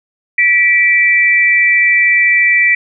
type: tone pair together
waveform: sine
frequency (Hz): 1952.3 / 2332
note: B6 / D7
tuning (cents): -20 / -13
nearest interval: minor third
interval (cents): 307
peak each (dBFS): -10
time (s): 0.38-2.75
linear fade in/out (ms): 5
effects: none